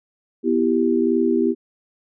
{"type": "chord", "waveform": "sine", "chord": "E minor", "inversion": "second", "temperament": "equal", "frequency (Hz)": [246.9, 329.6, 392], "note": ["B3", "E4", "G4"], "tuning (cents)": [0, 0, 0], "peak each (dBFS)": -20, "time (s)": [0.43, 1.55], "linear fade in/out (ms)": 50, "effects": []}